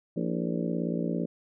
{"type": "harmonic tone with a mistuned harmonic", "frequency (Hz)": 57.7, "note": "A#1", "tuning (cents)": -17, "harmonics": [3, 4, 5, 6, 7, 8, 9, 10], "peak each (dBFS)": [-31, -33, -35, -37, -38, -39, -40, -41], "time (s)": [0.16, 1.26], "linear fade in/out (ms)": 10, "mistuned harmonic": 6, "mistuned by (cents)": -100, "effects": []}